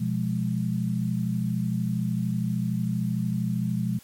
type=chord; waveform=sine; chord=F diminished; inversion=second; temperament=equal; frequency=123.47 / 174.61 / 207.7 Hz; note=Cb3 / F3 / Ab3; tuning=0 / 0 / 0 cents; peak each=-28 dBFS; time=0-3.99 s; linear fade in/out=10 ms; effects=white hiss -53 dBFS RMS until 4.03 s + MP3 64 kbps